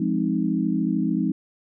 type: chord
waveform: sine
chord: F minor seventh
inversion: none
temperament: equal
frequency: 174.61 / 207.7 / 261.6 / 311.1 Hz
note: F3 / Ab3 / C4 / Eb4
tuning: 0 / 0 / 0 / 0 cents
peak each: -26 / -25 / -26 / -26 dBFS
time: 0-1.32 s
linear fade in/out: 5 ms
effects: none